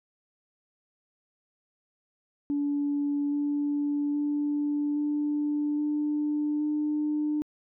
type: tone with pitch steps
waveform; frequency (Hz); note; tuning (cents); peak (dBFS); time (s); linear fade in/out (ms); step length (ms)
sine; 287.5 / 290 / 292.5 / 295.1 / 297.6 / 300.2; D4 / D4 / D4 / D4 / D4 / D4; -37 / -22 / -7 / +8 / +23 / +38; -24; 2.5-7.42; 0; 820
effects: tanh soft clip ceiling -20 dBFS